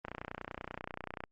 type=click train; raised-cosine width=0.5 ms; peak=-24 dBFS; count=37; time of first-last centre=0.05-1.238 s; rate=30.3 Hz; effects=Opus 32 kbps